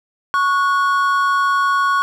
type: tone pair together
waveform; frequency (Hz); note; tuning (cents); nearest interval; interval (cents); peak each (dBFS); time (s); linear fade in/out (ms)
triangle; 1108.7 / 1457; C#6 / F#6; 0 / -27; perfect fourth; 473; -13 / -17; 0.34-2.02; 0
effects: none